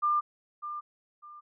sine tone with echo, 1197 Hz, D6, 33 cents sharp, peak -23 dBFS, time 0.02-0.21 s, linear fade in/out 20 ms, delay 600 ms, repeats 2, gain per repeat -11 dB, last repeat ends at 1.41 s, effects none

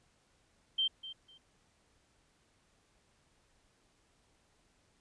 sine tone with echo, 3136 Hz, G7, in tune, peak -28 dBFS, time 0.78-0.88 s, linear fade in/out 10 ms, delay 250 ms, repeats 2, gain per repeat -14 dB, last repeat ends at 1.38 s, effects pink hiss -71 dBFS RMS until 5 s + resampled to 22050 Hz

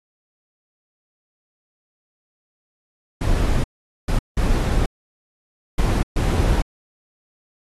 brown noise bursts at uneven times, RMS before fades -18 dBFS, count 5, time 3.21-3.64 / 4.08-4.19 / 4.37-4.86 / 5.78-6.03 / 6.16-6.62 s, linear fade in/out 5 ms, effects AAC 32 kbps

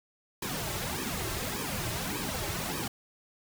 pink noise with flanger, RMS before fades -34 dBFS, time 0.42-2.88 s, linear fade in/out 5 ms, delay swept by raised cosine 1.4 to 4.2 ms, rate 1.7 Hz, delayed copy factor -0.85, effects none

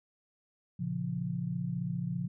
sine chord, Bb minor, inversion none, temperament just, 116.54 / 139.85 / 174.81 Hz, Bb2 / Db3 / F3, 0 / +16 / +2 cents, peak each -39 / -36 / -34 dBFS, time 0.79-2.28 s, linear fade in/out 10 ms, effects none

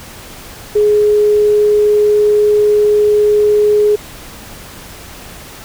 sine tone, 418.8 Hz, G#4, 15 cents sharp, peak -7 dBFS, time 0.75-3.96 s, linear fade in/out 10 ms, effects pink hiss -33 dBFS RMS until 5.64 s

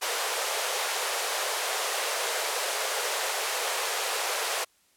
pink high-pass noise, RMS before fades -29 dBFS, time 0.01-4.65 s, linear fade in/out 20 ms, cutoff 440 Hz, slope 48 dB/octave, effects white hiss -65 dBFS RMS until 4.96 s + low-pass 12000 Hz 12 dB/octave

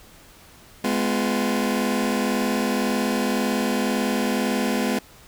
sawtooth chord, F diminished, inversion first, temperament just, 209.5 / 251.4 / 349.2 Hz, Ab3 / Cb4 / F4, +15 / +31 / 0 cents, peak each -20 / -20 / -26 dBFS, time 0.84-4.99 s, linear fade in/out 5 ms, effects pink hiss -49 dBFS RMS until 5.27 s

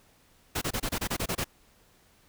pink noise bursts, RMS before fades -30 dBFS, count 10, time 0.55-1.444 s, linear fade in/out 10 ms, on 66 ms, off 26 ms, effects pink hiss -62 dBFS RMS until 2.28 s

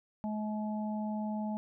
harmonic tone, 213.3 Hz, G#3, 46 cents sharp, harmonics 1 / 3 / 4, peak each -33 / -43 / -42 dBFS, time 0.24-1.57 s, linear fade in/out 0 ms, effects none

